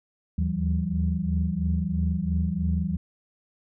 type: tone cluster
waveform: sine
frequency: 77.8 / 80.8 / 167 / 191.2 Hz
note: D#2 / E2 / E3 / G3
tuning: 0 / -34 / +23 / -43 cents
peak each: -28 dBFS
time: 0.38-2.97 s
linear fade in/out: 5 ms
effects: tanh soft clip ceiling -12 dBFS